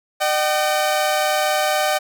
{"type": "tone pair together", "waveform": "sawtooth", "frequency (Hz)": [606.4, 764], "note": ["D#5", "G5"], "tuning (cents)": [-45, -45], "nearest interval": "major third", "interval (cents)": 400, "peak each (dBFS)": -16, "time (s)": [0.2, 1.99], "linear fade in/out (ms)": 20, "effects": []}